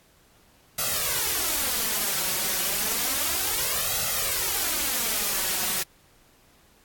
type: noise with flanger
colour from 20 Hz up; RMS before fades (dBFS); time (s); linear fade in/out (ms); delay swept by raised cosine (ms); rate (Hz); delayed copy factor
white; -26; 0.78-5.83; 5; 1.5 to 5.4; 0.31; +0.8
effects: pink hiss -59 dBFS RMS until 6.84 s + AAC 64 kbps